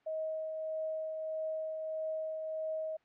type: tone with tremolo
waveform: sine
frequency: 632 Hz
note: D#5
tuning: 27 cents sharp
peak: -33 dBFS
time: 0.06-2.97 s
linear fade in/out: 10 ms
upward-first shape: triangle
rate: 1.6 Hz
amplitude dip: 35%
effects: white hiss -70 dBFS RMS until 3.04 s + low-pass 2000 Hz 12 dB/octave